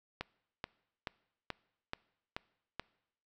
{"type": "click train", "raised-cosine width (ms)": 0.3, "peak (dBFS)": -21, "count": 7, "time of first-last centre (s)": [0.21, 2.796], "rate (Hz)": 2.32, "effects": ["noise-tail reverb RT60 0.8 s tail -23 dB re dry"]}